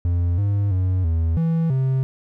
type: tone with pitch steps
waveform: triangle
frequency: 87 / 101.1 / 92.5 / 81.8 / 164.3 / 132.1 Hz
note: F2 / G#2 / F#2 / E2 / E3 / C3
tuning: -6 / -46 / 0 / -13 / -5 / +17 cents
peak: -15 dBFS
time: 0.05-2.03 s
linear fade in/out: 0 ms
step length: 330 ms
effects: none